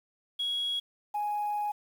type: tone pair in turn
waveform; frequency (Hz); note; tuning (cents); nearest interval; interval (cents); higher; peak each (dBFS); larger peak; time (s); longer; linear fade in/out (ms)
sine; 3322 / 832.2; G#7 / G#5; 0 / +3; 2 octaves; 2397; first; -27; neither; 0.39-0.8 / 1.14-1.72; second; 10
effects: tanh soft clip ceiling -25 dBFS + 9-bit